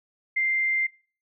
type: tone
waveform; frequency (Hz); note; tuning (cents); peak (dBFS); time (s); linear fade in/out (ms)
sine; 2093; C7; 0; -21; 0.36-0.87; 10
effects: noise-tail reverb RT60 0.4 s tail -24 dB re dry